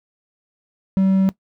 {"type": "tone", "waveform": "triangle", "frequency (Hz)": 191.6, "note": "G3", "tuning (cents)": -39, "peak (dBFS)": -11, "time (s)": [0.97, 1.29], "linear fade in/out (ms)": 0, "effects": ["noise-tail reverb RT60 0.1 s tail -18 dB re dry"]}